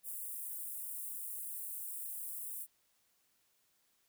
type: high-pass noise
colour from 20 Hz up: white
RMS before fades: -43 dBFS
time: 0.03-2.67 s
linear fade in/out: 50 ms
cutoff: 8600 Hz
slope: 48 dB/octave
effects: white hiss -75 dBFS RMS until 4.08 s